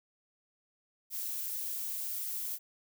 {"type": "noise", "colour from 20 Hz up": "violet", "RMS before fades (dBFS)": -37, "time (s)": [1.1, 2.59], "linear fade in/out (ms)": 50, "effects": []}